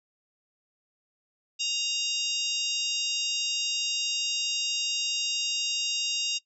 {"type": "harmonic tone with a mistuned harmonic", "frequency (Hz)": 932.3, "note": "A#5", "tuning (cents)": 0, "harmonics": [3, 4, 5, 6, 7, 8], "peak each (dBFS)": [-30, -32, -34, -36, -37, -38], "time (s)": [1.59, 6.39], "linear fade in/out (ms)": 20, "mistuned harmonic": 5, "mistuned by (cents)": 66, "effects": ["noise-tail reverb RT60 0.1 s tail -21 dB re dry"]}